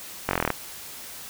slowing click train, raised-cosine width 0.5 ms, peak -7 dBFS, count 10, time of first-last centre 0.29-0.503 s, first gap 21 ms, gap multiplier 1.03, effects white hiss -40 dBFS RMS until 1.29 s

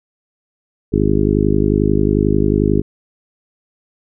harmonic tone, 51.2 Hz, G#1, 24 cents flat, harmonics 1 / 2 / 3 / 4 / 5 / 6 / 7 / 8, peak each -20 / -20 / -20 / -20 / -20 / -20 / -20 / -20 dBFS, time 0.92-2.82 s, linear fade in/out 20 ms, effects none

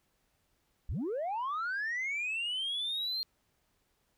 sine linear sweep, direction up, 38.16 to 4231 Hz, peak -30 dBFS, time 0.89-3.23 s, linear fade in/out 0 ms, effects tanh soft clip ceiling -30 dBFS + pink hiss -75 dBFS RMS until 4.17 s

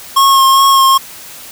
square tone with vibrato, 1082 Hz, C#6, 42 cents flat, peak -6 dBFS, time 0.16-0.98 s, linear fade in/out 10 ms, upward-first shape sine, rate 2.5 Hz, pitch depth 19 cents each way, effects white hiss -32 dBFS RMS until 1.51 s

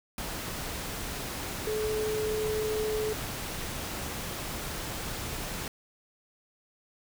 sine tone in noise, 430.6 Hz, A4, 37 cents flat, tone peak -28 dBFS, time 1.67-3.13 s, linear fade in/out 2 ms, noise pink, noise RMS -36 dBFS, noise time 0.18-5.68 s, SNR +5 dB, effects none

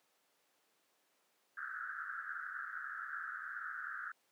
pink band-pass noise, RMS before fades -44 dBFS, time 1.57-4.12 s, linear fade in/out 5 ms, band 1300 to 1700 Hz, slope 96 dB/octave, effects pink hiss -75 dBFS RMS until 4.31 s + high-pass 400 Hz 12 dB/octave

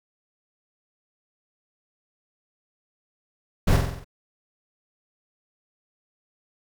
brown noise with echo, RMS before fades -18 dBFS, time 3.67-3.77 s, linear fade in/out 10 ms, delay 46 ms, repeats 6, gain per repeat -4 dB, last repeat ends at 4.046 s, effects none

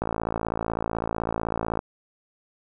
click train, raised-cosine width 1 ms, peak -12 dBFS, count 100, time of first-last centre 0.02-1.791 s, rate 55.9 Hz, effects none

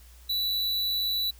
square tone, 3951 Hz, B7, in tune, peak -26 dBFS, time 0.29-1.31 s, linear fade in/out 10 ms, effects added 60 Hz sine -49 dBFS peak until 1.39 s + white hiss -57 dBFS RMS until 1.39 s

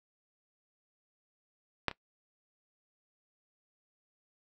clicks, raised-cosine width 0.3 ms, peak -11 / -25 dBFS, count 2, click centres 1.883 / 1.913 s, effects noise-tail reverb RT60 0.1 s tail -19 dB re dry

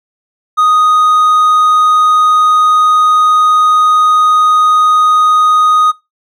triangle tone, 1244.5 Hz, D#6, in tune, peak -4 dBFS, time 0.57-5.92 s, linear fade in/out 20 ms, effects noise-tail reverb RT60 0.2 s tail -19 dB re dry

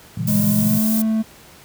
sine chord, A# diminished seventh, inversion none, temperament equal with one note detuned, 116.54 / 138.59 / 164.81 / 198.39 Hz, A#2 / C#3 / E3 / G3, 0 / 0 / 0 / +21 cents, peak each -24 / -28 / -24 / -30 dBFS, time 0.17-0.79 s, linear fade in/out 5 ms
triangle tone with pitch glide, 206.6 to 220.2 Hz, G#3 to A3, -9 to +2 cents, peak -14 dBFS, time 0.27-1.23 s, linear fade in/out 20 ms, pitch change +111 cents, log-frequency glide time 0.46-0.93 s
violet noise, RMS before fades -24 dBFS, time 0.27-1.02 s, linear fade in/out 5 ms
effects pink hiss -45 dBFS RMS until 1.64 s + high-pass 60 Hz 12 dB/octave

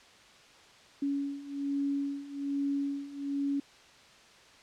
sine beating tone pair, 280 / 281.2 Hz, C#4 / C#4, +18 / +25 cents, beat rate 1.2 Hz, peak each -35 / -32 dBFS, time 1.02-3.6 s, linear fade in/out 5 ms, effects white hiss -56 dBFS RMS until 4.62 s + low-pass 5000 Hz 12 dB/octave

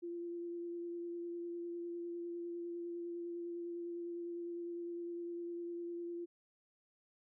sine tone with vibrato, 344 Hz, F4, 26 cents flat, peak -40 dBFS, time 0.02-6.26 s, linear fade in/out 20 ms, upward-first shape sine, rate 9.9 Hz, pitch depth 13 cents each way, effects none

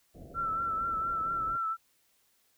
pink low-pass noise, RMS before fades -47 dBFS, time 0.14-1.58 s, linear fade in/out 20 ms, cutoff 700 Hz, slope 96 dB/octave
sine tone with vibrato, 1339 Hz, E6, 27 cents sharp, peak -29 dBFS, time 0.34-1.77 s, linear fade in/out 50 ms, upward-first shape triangle, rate 4.3 Hz, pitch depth 48 cents each way
effects white hiss -70 dBFS RMS until 2.57 s

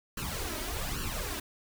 pink noise with flanger, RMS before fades -35 dBFS, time 0.17-1.4 s, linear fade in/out 5 ms, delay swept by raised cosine 0.68 to 3.18 ms, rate 1.2 Hz, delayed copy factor +0.85, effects none

